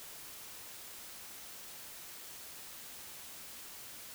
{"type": "silence", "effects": ["white hiss -49 dBFS RMS until 4.14 s"]}